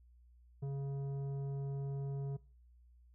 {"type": "tone with tanh clipping", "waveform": "sine", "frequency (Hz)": 138.59, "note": "C#3", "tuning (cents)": 0, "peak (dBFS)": -38, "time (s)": [0.62, 2.37], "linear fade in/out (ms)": 10, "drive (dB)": 10, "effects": ["noise-tail reverb RT60 0.4 s tail -22 dB re dry", "added 60 Hz sine -60 dBFS peak until 3.14 s"]}